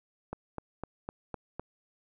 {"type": "click train", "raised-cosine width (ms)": 1, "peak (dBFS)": -22, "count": 6, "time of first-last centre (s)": [0.33, 1.596], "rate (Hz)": 3.95, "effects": []}